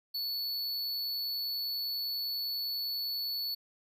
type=tone; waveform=square; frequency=4435 Hz; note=C#8; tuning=in tune; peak=-33 dBFS; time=0.14-3.55 s; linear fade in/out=10 ms; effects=none